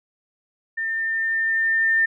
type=tone with level ramp; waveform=sine; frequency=1803 Hz; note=A6; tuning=42 cents sharp; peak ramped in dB=-23 to -15 dBFS; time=0.77-2.06 s; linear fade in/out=10 ms; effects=none